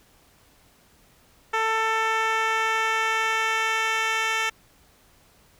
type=tone with band-pass filter sweep; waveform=10% pulse; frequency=444.5 Hz; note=A4; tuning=18 cents sharp; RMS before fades=-24 dBFS; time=1.53-4.5 s; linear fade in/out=10 ms; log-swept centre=1100 to 2700 Hz; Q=0.7; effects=pink hiss -58 dBFS RMS until 5.59 s